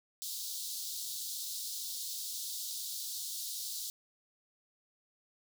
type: high-pass noise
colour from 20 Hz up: pink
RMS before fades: -40 dBFS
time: 0.22-3.9 s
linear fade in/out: 0 ms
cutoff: 3700 Hz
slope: 48 dB/octave
effects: none